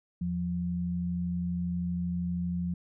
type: tone pair together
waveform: sine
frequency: 82.78 / 175.4 Hz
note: E2 / F3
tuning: +8 / +8 cents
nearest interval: octave + minor second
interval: 1300 cents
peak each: -37 / -29 dBFS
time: 0.21-2.74 s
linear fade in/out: 5 ms
effects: none